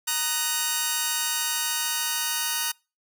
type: chord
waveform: 5% pulse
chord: D# minor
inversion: second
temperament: just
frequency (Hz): 933.4 / 1244.5 / 1493.4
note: A#5 / D#6 / F#6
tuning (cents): +2 / 0 / +16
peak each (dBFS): -16 / -21 / -17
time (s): 0.07-2.72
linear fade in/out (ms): 10
effects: noise-tail reverb RT60 0.3 s tail -26 dB re dry